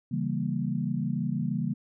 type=chord; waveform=sine; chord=C# diminished seventh; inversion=none; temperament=equal; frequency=138.59 / 164.81 / 196 / 233.1 Hz; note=C#3 / E3 / G3 / Bb3; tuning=0 / 0 / 0 / 0 cents; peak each=-32 dBFS; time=0.11-1.74 s; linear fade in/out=10 ms; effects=none